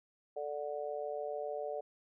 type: harmonic tone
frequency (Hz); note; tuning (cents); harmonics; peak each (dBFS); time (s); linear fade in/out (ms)
146.83; D3; 0; 3 / 4 / 5; -41 / -39 / -43; 0.36-1.81; 10
effects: none